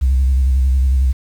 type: tone with vibrato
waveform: sine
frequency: 65.7 Hz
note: C2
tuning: 8 cents sharp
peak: -9 dBFS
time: 0.01-1.13 s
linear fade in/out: 20 ms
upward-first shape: square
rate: 11 Hz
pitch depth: 53 cents each way
effects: tanh soft clip ceiling -8 dBFS + 7-bit